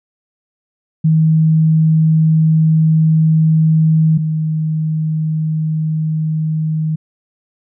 sine tone pair in turn, 158.7 / 156.97 Hz, D#3 / D#3, +35 / +16 cents, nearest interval unison, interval 19 cents, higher first, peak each -8 / -14 dBFS, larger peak first, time 1.04-4.18 / 4.18-6.96 s, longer first, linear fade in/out 10 ms, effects none

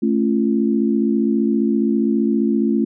sine chord, A augmented, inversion none, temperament just, 220 / 275 / 343.8 Hz, A3 / C#4 / E#4, 0 / -14 / -27 cents, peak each -17 / -20 / -21 dBFS, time 0.02-2.85 s, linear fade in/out 10 ms, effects none

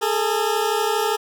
20% pulse tone pair together, 415.3 / 447.7 Hz, G#4 / A4, 0 / +30 cents, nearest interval minor second, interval 130 cents, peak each -17 dBFS, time 0.01-1.17 s, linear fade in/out 20 ms, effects none

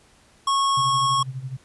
square tone, 1098 Hz, C#6, 17 cents flat, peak -19 dBFS, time 0.47-1.23 s, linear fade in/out 5 ms
sine tone with tremolo, 130.81 Hz, C3, in tune, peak -26 dBFS, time 0.77-1.57 s, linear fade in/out 5 ms, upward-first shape sine, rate 12 Hz, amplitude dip 75%
effects pink hiss -56 dBFS RMS until 1.64 s + resampled to 24000 Hz

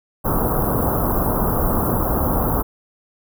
pink band-stop noise, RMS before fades -19 dBFS, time 0.24-2.63 s, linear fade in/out 20 ms, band 1300 to 12000 Hz, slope 48 dB/octave, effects none

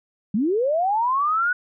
sine linear sweep, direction up, 187 to 1488 Hz, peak -18 dBFS, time 0.34-1.53 s, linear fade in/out 5 ms, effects none

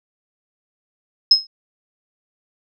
sine tone with exponential decay, 5150 Hz, E8, 41 cents flat, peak -4 dBFS, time 1.31-1.47 s, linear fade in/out 5 ms, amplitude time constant 33 ms, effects none

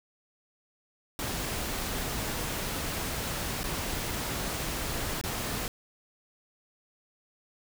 pink noise with dropouts, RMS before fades -33 dBFS, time 1.19-5.68 s, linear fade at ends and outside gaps 1 ms, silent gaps 3.633-3.64 / 5.213-5.238 s, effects none

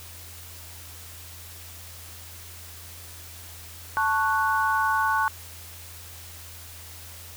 sine chord, F# minor, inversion first, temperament equal, 880 / 1108.7 / 1480 Hz, A5 / C#6 / F#6, 0 / 0 / 0 cents, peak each -25 dBFS, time 3.97-5.28 s, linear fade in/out 0 ms, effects added 85 Hz sine -45 dBFS peak until 7.36 s + white hiss -44 dBFS RMS until 7.36 s

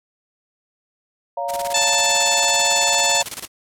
sine chord, Bb minor, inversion first, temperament equal with one note detuned, 562.4 / 698.5 / 932.3 Hz, Db5 / F5 / Bb5, +25 / 0 / 0 cents, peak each -27 / -25 / -27 dBFS, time 1.37-3.23 s, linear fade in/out 5 ms
white noise with tremolo, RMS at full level -28 dBFS, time 1.48-3.48 s, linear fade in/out 20 ms, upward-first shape square, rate 18 Hz, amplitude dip 80%
harmonic tone, 880 Hz, A5, in tune, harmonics 1 / 2 / 3 / 4 / 5 / 6 / 7 / 8 / 9, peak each -26 / -28 / -23 / -23 / -24 / -30 / -29 / -21 / -27 dBFS, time 1.74-3.22 s, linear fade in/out 5 ms
effects low-pass 12000 Hz 12 dB/octave

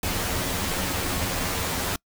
pink noise with comb filter, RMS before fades -27 dBFS, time 0.03-1.96 s, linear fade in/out 2 ms, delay 11 ms, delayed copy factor +0.75, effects noise-tail reverb RT60 0.1 s tail -26 dB re dry

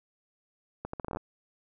accelerating click train, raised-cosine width 1 ms, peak -21 dBFS, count 10, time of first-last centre 0.85-1.17 s, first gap 84 ms, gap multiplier 0.76, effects none

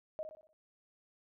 sine tone with echo, 624 Hz, D#5, 5 cents sharp, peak -36 dBFS, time 0.19-0.23 s, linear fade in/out 0 ms, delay 60 ms, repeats 5, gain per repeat -7 dB, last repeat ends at 0.53 s, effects none

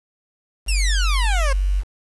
sine tone, 47.63 Hz, G1, 49 cents flat, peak -16 dBFS, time 0.66-1.84 s, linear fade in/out 50 ms
15% pulse exponential sweep, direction down, 2827 to 522 Hz, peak -16 dBFS, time 0.68-1.53 s, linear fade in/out 5 ms
effects resampled to 24000 Hz + 7-bit

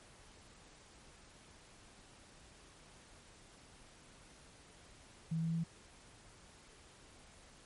sine tone with pitch steps, 162.6 / 164.2 / 165.82 Hz, E3 / E3 / E3, -23 / -6 / +11 cents, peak -33 dBFS, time 5.31-5.64 s, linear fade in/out 10 ms, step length 110 ms, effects pink hiss -60 dBFS RMS until 7.65 s + MP3 48 kbps

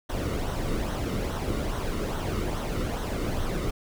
brown noise with flanger, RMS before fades -29 dBFS, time 0.09-3.71 s, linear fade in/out 10 ms, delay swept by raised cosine 0.41 to 1.24 ms, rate 2.4 Hz, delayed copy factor -0.55, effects none

